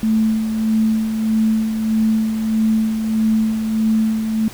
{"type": "tone with tremolo", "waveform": "sine", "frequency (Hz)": 220, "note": "A3", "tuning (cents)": 0, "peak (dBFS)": -12, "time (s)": [0.03, 4.48], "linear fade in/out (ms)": 0, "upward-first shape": "sine", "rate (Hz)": 1.6, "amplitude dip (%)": 50, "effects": ["pink hiss -37 dBFS RMS until 4.53 s"]}